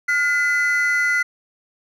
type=tone pair together; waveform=triangle; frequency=1428.4 / 2020 Hz; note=F6 / B6; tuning=+39 / +39 cents; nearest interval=tritone; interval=600 cents; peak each=-18 / -16 dBFS; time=0.08-1.23 s; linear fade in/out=10 ms; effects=tanh soft clip ceiling -8 dBFS